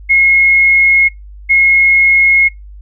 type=tone pair in turn; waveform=sine; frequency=2163 / 2163 Hz; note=C#7 / C#7; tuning=-43 / -43 cents; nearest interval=unison; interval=0 cents; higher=neither; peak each=-5 dBFS; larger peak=neither; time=0.09-1.09 / 1.49-2.49 s; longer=neither; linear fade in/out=20 ms; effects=noise-tail reverb RT60 0.2 s tail -26 dB re dry + added 50 Hz sine -30 dBFS peak until 2.81 s